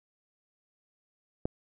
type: click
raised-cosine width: 2 ms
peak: -16 dBFS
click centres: 1.455 s
effects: none